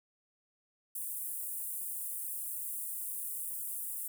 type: high-pass noise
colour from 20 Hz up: pink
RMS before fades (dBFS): -39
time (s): 0.95-4.08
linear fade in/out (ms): 5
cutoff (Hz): 8900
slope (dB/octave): 48
effects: none